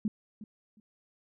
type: tone with echo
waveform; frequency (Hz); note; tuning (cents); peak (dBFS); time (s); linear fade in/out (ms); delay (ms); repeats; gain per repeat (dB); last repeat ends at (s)
sine; 212.4; G#3; +39; -26; 0.05-0.08; 2; 360; 2; -15; 0.8
effects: none